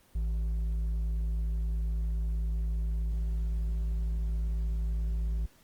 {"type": "tone with hard clipping", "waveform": "sine", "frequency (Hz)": 55, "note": "A1", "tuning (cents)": 0, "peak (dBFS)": -29, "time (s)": [0.15, 5.46], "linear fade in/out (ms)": 5, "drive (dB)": 4, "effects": ["pink hiss -62 dBFS RMS until 5.63 s", "Opus 24 kbps"]}